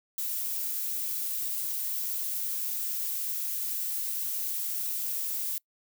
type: noise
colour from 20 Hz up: violet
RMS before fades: -32 dBFS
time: 0.18-5.58 s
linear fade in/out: 2 ms
effects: noise-tail reverb RT60 0.1 s tail -25 dB re dry